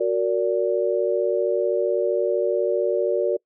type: chord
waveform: sine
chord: Gb augmented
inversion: none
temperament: just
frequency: 370 / 462.5 / 578.1 Hz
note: Gb4 / Bb4 / D5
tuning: 0 / -14 / -27 cents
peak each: -23 dBFS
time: 0-3.37 s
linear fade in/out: 10 ms
effects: noise-tail reverb RT60 0.1 s tail -25 dB re dry